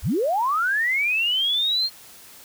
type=linear sweep; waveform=sine; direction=up; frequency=32.7 to 4267 Hz; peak=-19 dBFS; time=0.02-1.9 s; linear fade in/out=50 ms; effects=white hiss -46 dBFS RMS until 2.44 s